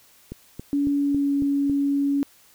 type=click train; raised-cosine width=3 ms; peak=-20 dBFS; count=6; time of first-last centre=0.32-1.697 s; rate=3.63 Hz
type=tone with pitch glide; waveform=sine; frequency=284.2 to 281.3 Hz; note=C#4 to C#4; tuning=+43 to +26 cents; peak=-19 dBFS; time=0.73-2.23 s; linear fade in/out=0 ms; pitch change=-17 cents; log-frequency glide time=0.99-1.34 s
effects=white hiss -55 dBFS RMS until 2.54 s